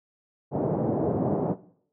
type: band-pass noise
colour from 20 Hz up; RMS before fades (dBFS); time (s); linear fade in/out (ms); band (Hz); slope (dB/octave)
pink; -26; 0.51-1.56; 50; 130 to 690; 24
effects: noise-tail reverb RT60 0.6 s tail -18 dB re dry